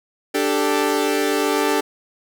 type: chord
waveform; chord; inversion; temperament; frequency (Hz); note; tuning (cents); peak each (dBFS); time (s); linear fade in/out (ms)
sawtooth; D suspended fourth; none; equal; 293.7 / 392 / 440; D4 / G4 / A4; 0 / 0 / 0; -18; 0.34-1.81; 10
effects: none